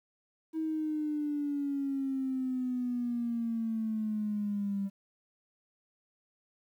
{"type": "exponential sweep", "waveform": "triangle", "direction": "down", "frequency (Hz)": [320.9, 196.1], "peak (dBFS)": -26, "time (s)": [0.53, 4.9], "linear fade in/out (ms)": 50, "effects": ["tanh soft clip ceiling -28 dBFS", "11-bit"]}